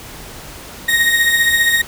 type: beating tone pair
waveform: 35% pulse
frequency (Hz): 1864.7 / 1879.7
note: A#6 / A#6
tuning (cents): 0 / +14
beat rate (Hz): 15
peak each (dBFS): -11 / -17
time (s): 0.88-1.82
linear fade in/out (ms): 10
effects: pink hiss -34 dBFS RMS until 1.87 s